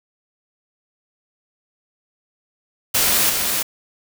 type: noise with echo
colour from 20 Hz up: white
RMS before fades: -17 dBFS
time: 2.94-3.3 s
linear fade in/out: 10 ms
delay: 330 ms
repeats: 1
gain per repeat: -4 dB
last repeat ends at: 3.63 s
effects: none